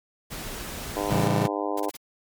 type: noise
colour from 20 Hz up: pink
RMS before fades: -35 dBFS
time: 0.3-1.28 s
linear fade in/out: 20 ms
type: harmonic tone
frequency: 101.8 Hz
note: G#2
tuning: 34 cents flat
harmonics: 3 / 4 / 5 / 6 / 7 / 8 / 9 / 10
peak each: -31 / -32 / -33 / -34 / -34 / -35 / -36 / -36 dBFS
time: 0.96-1.9 s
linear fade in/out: 10 ms
type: chord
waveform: 40% pulse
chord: A dominant seventh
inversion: none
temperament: just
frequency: 110 / 137.5 / 165 / 198 Hz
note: A2 / C#3 / E3 / G3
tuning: 0 / -14 / +2 / +18 cents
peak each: -27 dBFS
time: 1.09-1.48 s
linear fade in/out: 20 ms
type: noise bursts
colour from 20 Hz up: white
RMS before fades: -39 dBFS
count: 4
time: 1.77-1.968 s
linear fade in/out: 5 ms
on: 30 ms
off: 26 ms
effects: MP3 96 kbps